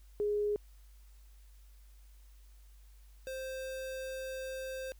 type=tone pair in turn; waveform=sine / square; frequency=415.3 / 524.8 Hz; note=G#4 / C5; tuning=0 / +5 cents; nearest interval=major third; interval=405 cents; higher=second; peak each=-29 / -39 dBFS; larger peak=first; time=0.2-0.56 / 3.27-4.92 s; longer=second; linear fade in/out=0 ms; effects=added 50 Hz sine -54 dBFS peak until 4.99 s + white hiss -69 dBFS RMS until 4.99 s